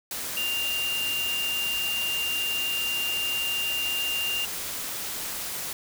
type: tone in noise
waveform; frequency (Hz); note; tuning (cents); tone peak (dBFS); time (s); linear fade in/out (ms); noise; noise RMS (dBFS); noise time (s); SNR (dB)
sine; 2794; F7; 0; -26; 0.37-4.45; 2; white; -33; 0.11-5.73; +4
effects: none